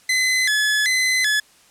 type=tone with vibrato; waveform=sawtooth; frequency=1864.7 Hz; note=A#6; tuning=in tune; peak=-13 dBFS; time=0.09-1.4 s; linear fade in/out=5 ms; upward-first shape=square; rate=1.3 Hz; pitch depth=150 cents each way; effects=white hiss -53 dBFS RMS until 1.7 s + low-pass 10000 Hz 12 dB/octave